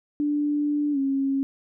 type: tone with pitch glide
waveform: sine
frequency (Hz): 293.7 to 272.5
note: D4 to C#4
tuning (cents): 0 to -29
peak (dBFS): -21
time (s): 0.2-1.43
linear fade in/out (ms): 0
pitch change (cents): -129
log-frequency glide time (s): 0.92-0.98
effects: none